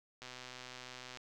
click train, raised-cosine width 0.2 ms, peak -30 dBFS, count 121, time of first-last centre 0.22-1.172 s, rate 126 Hz, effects none

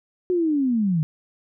sine linear sweep, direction down, 368.9 to 147.9 Hz, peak -18 dBFS, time 0.3-1.03 s, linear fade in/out 0 ms, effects none

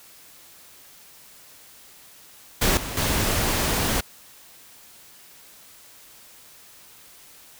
pink noise with level steps, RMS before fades -20 / -32 / -23 dBFS, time 2.61-4.01 s, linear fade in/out 10 ms, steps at 2.77 / 2.97 s, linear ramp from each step 2 ms, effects white hiss -49 dBFS RMS until 7.59 s

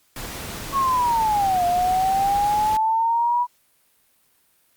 pink noise, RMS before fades -33 dBFS, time 0.16-2.77 s, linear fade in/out 2 ms
sine linear two-way sweep, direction down then up, 1114 to 698.5 to 979 Hz, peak -17 dBFS, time 0.72-3.47 s, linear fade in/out 50 ms, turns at 1.65 s
effects white hiss -62 dBFS RMS until 4.76 s + Opus 48 kbps

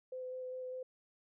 sine tone with vibrato, 510 Hz, C5, 44 cents flat, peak -40 dBFS, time 0.12-0.83 s, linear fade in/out 5 ms, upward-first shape square, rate 5 Hz, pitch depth 8 cents each way, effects none

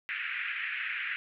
white band-pass noise, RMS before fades -35 dBFS, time 0.09-1.16 s, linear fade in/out 0 ms, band 1500 to 2600 Hz, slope 48 dB/octave, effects none

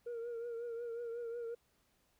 sine tone with vibrato, 468.9 Hz, A#4, 10 cents sharp, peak -37 dBFS, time 0.06-1.55 s, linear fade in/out 10 ms, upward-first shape triangle, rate 5.5 Hz, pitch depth 53 cents each way, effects tanh soft clip ceiling -38 dBFS + pink hiss -75 dBFS RMS until 2.19 s

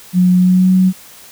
sine tone with pitch glide, 181.3 to 185.97 Hz, F#3 to F#3, -35 to +9 cents, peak -7 dBFS, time 0.13-0.93 s, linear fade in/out 50 ms, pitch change +44 cents, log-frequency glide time 0.37-0.72 s, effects white hiss -39 dBFS RMS until 1.31 s

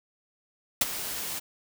white noise with ADSR envelope, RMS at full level -20 dBFS, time 0.81-1.4 s, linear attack 4 ms, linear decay 27 ms, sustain -14 dB, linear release 19 ms, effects none

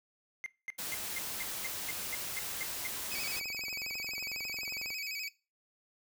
triangle tone bursts, 2097 Hz, C7, 3 cents sharp, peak -34 dBFS, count 11, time 0.44-2.871 s, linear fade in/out 0 ms, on 21 ms, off 220 ms
white noise, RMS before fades -39 dBFS, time 0.78-3.4 s, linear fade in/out 10 ms
25% pulse tone with vibrato, 2399 Hz, D7, 36 cents sharp, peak -33 dBFS, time 3.11-5.29 s, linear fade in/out 10 ms, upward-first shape square, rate 12 Hz, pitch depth 91 cents each way
click train, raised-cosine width 1 ms, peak -36 dBFS, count 40, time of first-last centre 3.14-4.905 s, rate 22.1 Hz
effects noise-tail reverb RT60 0.3 s tail -20 dB re dry

